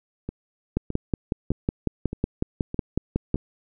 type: two click trains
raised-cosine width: 3 ms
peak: -9 / -17 dBFS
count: 15 / 6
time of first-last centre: 0.77-3.344 / 0.29-3.357 s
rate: 5.44 / 1.63 Hz
effects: none